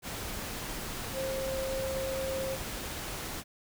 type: tone in noise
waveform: sine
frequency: 532 Hz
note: C5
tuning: 29 cents sharp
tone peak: -32 dBFS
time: 1.13-2.58 s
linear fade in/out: 50 ms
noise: pink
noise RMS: -38 dBFS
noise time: 0.02-3.44 s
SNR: +3 dB
effects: none